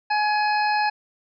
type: harmonic tone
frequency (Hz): 842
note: G#5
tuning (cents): +24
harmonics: 1 / 2 / 3 / 5 / 6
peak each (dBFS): -20 / -26 / -30 / -34 / -36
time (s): 0.1-0.9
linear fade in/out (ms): 10
effects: none